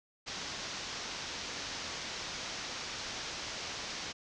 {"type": "low-pass noise", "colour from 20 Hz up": "white", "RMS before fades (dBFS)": -41, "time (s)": [0.26, 4.13], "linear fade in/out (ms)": 20, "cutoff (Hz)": 6300, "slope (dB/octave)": 48, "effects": []}